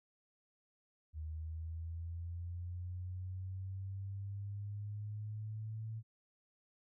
sine linear sweep, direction up, 77.5 to 111.6 Hz, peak -40 dBFS, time 1.13-6.03 s, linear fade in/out 50 ms, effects none

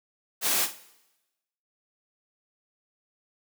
white noise with echo, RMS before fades -25 dBFS, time 0.41-0.68 s, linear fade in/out 50 ms, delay 51 ms, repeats 3, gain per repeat -12 dB, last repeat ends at 0.833 s, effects noise-tail reverb RT60 1.0 s tail -18 dB re dry + high-pass 200 Hz 12 dB/octave

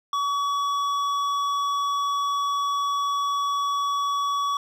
sine tone with hard clipping, 1133 Hz, C#6, 37 cents sharp, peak -24 dBFS, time 0.13-4.57 s, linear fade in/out 2 ms, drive 9 dB, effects none

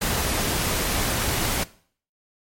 pink noise, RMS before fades -24 dBFS, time 0.01-1.64 s, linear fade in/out 10 ms, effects noise-tail reverb RT60 0.5 s tail -19 dB re dry + MP3 64 kbps

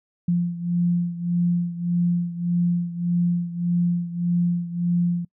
sine beating tone pair, 173.5 / 175.2 Hz, F3 / F3, -11 / +6 cents, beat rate 1.7 Hz, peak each -21 / -25 dBFS, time 0.28-5.25 s, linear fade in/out 5 ms, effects noise-tail reverb RT60 0.1 s tail -26 dB re dry

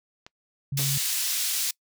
click, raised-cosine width 0.2 ms, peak -25 dBFS, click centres 0.265 s
sine tone, 138.59 Hz, C#3, in tune, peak -26 dBFS, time 0.72-0.98 s, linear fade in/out 5 ms
pink high-pass noise, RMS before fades -27 dBFS, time 0.77-1.71 s, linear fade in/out 5 ms, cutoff 3900 Hz, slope 12 dB/octave
sawtooth tone with exponential decay, 138.59 Hz, C#3, in tune, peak -26 dBFS, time 0.79-0.96 s, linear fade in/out 2 ms, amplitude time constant 35 ms
effects noise-tail reverb RT60 0.1 s tail -24 dB re dry

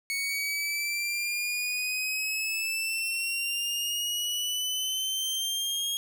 sawtooth exponential sweep, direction up, 2217 to 3274 Hz, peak -25 dBFS, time 0.1-5.97 s, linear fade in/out 0 ms, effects none

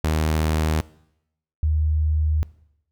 sawtooth / sine tone pair in turn, 78.2 / 77.08 Hz, D#2 / D#2, +9 / -16 cents, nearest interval unison, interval 25 cents, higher first, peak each -15 / -17 dBFS, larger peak first, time 0.04-0.81 / 1.63-2.43 s, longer second, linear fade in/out 0 ms, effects noise-tail reverb RT60 0.8 s tail -21 dB re dry

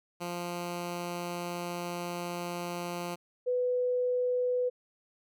10% pulse / sine tone pair in turn, 174.61 / 497 Hz, F3 / B4, 0 / +11 cents, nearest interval octave + tritone, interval 1811 cents, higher second, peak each -26 dBFS, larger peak neither, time 0.2-3.16 / 3.46-4.7 s, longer first, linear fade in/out 20 ms, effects none

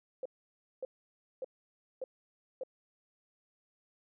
sine tone bursts, 520 Hz, C5, 11 cents flat, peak -35 dBFS, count 5, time 0.23-2.635 s, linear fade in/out 2 ms, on 25 ms, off 570 ms, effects none

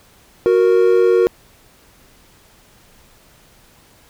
triangle tone pair together, 368 / 466.9 Hz, F#4 / A#4, -9 / +3 cents, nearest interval major third, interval 412 cents, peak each -11 dBFS, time 0.46-1.27 s, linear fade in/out 0 ms, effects pink hiss -50 dBFS RMS until 4.09 s

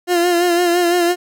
30% pulse tone with vibrato, 349.2 Hz, F4, in tune, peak -10 dBFS, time 0.07-1.16 s, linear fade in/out 50 ms, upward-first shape sine, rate 5.9 Hz, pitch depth 42 cents each way, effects none

